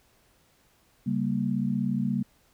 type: chord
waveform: sine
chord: G diminished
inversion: second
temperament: equal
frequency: 138.59 / 196 / 233.1 Hz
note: Db3 / G3 / Bb3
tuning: 0 / 0 / 0 cents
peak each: -31 / -28 / -28 dBFS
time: 1.06-2.23 s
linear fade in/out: 10 ms
effects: pink hiss -64 dBFS RMS until 2.53 s